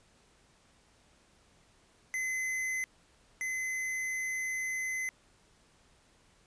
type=tone pair in turn; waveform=square; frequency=2042 / 2042 Hz; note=C7 / C7; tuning=-43 / -43 cents; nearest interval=unison; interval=0 cents; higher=neither; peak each=-32 / -33 dBFS; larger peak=first; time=2.14-2.84 / 3.41-5.09 s; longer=second; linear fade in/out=0 ms; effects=pink hiss -65 dBFS RMS until 6.46 s + resampled to 22050 Hz